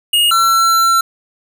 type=tone pair in turn; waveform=square; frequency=2861 / 1350.2 Hz; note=F7 / E6; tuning=+41 / +41 cents; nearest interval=octave + minor second; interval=1300 cents; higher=first; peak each=-10 dBFS; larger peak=neither; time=0.13-0.31 / 0.31-1.01 s; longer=second; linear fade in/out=5 ms; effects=none